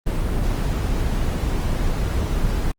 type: noise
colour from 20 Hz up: brown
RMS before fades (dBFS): -21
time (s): 0.06-2.72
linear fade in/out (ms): 10
effects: Opus 24 kbps